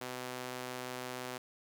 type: tone with high-pass filter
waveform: sawtooth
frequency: 126.1 Hz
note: B2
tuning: 36 cents sharp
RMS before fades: -42 dBFS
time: 0.01-1.38 s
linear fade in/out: 5 ms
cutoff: 360 Hz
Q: 0.58
effects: none